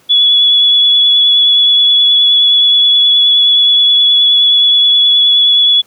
sine tone with vibrato, 3400 Hz, G#7, 40 cents sharp, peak -5 dBFS, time 0.09-5.82 s, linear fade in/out 20 ms, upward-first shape triangle, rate 9.5 Hz, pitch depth 17 cents each way, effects pink hiss -49 dBFS RMS until 5.86 s + high-pass 150 Hz 12 dB/octave

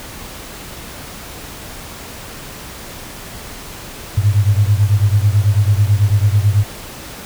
sine beating tone pair, 99.3 / 108.4 Hz, G2 / A2, +23 / -25 cents, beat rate 9.1 Hz, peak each -12 / -14 dBFS, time 4.17-6.64 s, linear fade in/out 10 ms, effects pink hiss -32 dBFS RMS until 7.25 s

